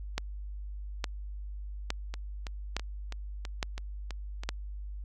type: two click trains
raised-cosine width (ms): 0.2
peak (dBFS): -22 / -13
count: 8 / 6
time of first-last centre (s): 2.14-4.435 / 0.18-4.49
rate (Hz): 3.05 / 1.16
effects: added 50 Hz sine -37 dBFS peak until 5.04 s